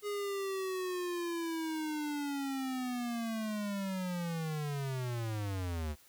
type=linear sweep; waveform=square; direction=down; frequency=415.3 to 72.3 Hz; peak=-35 dBFS; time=0.02-5.96 s; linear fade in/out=50 ms; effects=white hiss -62 dBFS RMS until 6.08 s